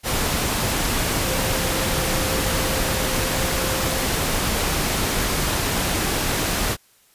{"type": "tone in noise", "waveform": "sine", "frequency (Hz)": 523.3, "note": "C5", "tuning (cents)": 0, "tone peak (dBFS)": -30, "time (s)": [1.22, 4.08], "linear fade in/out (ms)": 50, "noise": "pink", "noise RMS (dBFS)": -22, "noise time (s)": [0.03, 6.77], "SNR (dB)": -11, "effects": ["white hiss -57 dBFS RMS until 7.14 s", "resampled to 32000 Hz"]}